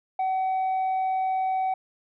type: tone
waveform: sine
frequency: 756 Hz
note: F#5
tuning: 37 cents sharp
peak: -20 dBFS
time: 0.19-1.74 s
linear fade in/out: 5 ms
effects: tanh soft clip ceiling -22 dBFS